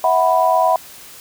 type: chord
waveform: sine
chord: E suspended second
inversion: none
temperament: equal with one note detuned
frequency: 650.6 / 740 / 987.8 Hz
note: E5 / F#5 / B5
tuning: -23 / 0 / 0 cents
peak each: -16 dBFS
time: 0.04-0.76 s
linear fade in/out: 2 ms
effects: white hiss -39 dBFS RMS until 1.2 s